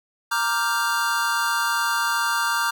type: chord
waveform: square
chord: G minor seventh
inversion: first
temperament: equal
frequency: 932.3 / 1174.7 / 1396.9 / 1568 Hz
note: Bb5 / D6 / F6 / G6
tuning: 0 / 0 / 0 / 0 cents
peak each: -27 dBFS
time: 0.31-2.71 s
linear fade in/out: 10 ms
effects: none